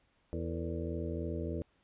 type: harmonic tone with a mistuned harmonic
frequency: 83.3 Hz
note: E2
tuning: 19 cents sharp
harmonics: 1 / 2 / 3 / 4 / 5 / 6 / 7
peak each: -38 / -42 / -43 / -41 / -43 / -46 / -46 dBFS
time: 0.33-1.62 s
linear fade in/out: 0 ms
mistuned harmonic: 5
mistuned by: +120 cents
effects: pink hiss -72 dBFS RMS until 1.83 s + resampled to 8000 Hz